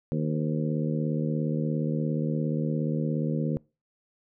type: harmonic tone with a mistuned harmonic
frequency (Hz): 77.1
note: D#2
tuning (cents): -15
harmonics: 2 / 3 / 4 / 5 / 6 / 7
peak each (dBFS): -27 / -30 / -35 / -39 / -37 / -38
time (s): 0.12-3.57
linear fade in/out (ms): 0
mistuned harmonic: 7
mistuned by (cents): -45
effects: noise-tail reverb RT60 0.3 s tail -24 dB re dry